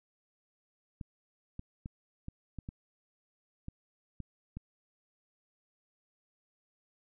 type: clicks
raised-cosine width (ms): 5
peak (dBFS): -28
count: 9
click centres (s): 1.012 / 1.594 / 1.859 / 2.284 / 2.587 / 2.689 / 3.684 / 4.203 / 4.57
effects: none